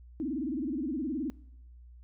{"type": "tone with vibrato", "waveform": "sine", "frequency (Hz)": 281.7, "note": "C#4", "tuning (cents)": 28, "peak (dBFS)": -30, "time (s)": [0.2, 1.3], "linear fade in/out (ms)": 0, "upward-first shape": "sine", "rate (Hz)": 19, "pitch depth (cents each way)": 260, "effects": ["noise-tail reverb RT60 0.9 s tail -24 dB re dry", "added 60 Hz sine -49 dBFS peak until 2.03 s"]}